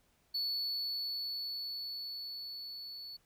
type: tone with level ramp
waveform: triangle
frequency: 4435 Hz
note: C#8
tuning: in tune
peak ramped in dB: -31 to -43 dBFS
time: 0.34-3.17 s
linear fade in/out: 10 ms
effects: pink hiss -72 dBFS RMS until 3.25 s